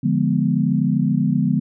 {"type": "chord", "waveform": "sine", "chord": "D diminished seventh", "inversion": "none", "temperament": "equal", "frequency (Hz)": [146.83, 174.61, 207.7, 246.9], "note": ["D3", "F3", "Ab3", "Cb4"], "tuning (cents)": [0, 0, 0, 0], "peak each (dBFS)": -21, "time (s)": [0.03, 1.6], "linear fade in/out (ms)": 10, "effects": []}